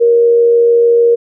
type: tone with amplitude modulation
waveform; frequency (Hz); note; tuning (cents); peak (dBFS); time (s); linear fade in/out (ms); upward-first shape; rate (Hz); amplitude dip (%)
sine; 470; A#4; +14; -4; 0-1.16; 20; sine; 86.6; 30
effects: none